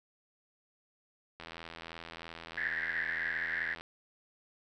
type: click train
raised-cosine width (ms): 0.3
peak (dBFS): -28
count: 201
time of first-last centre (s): 1.4-3.81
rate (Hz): 83
type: band-pass noise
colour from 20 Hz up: pink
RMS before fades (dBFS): -35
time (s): 2.57-3.75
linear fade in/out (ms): 10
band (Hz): 1600 to 2000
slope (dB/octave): 96
effects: none